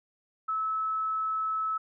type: tone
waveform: sine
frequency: 1300 Hz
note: E6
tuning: 24 cents flat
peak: -27 dBFS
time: 0.48-1.78 s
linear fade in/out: 10 ms
effects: none